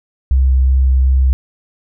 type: tone with vibrato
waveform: sine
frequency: 65.41 Hz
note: C2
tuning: in tune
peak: -8 dBFS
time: 0.31-1.33 s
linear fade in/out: 0 ms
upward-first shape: square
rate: 2.7 Hz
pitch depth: 8 cents each way
effects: none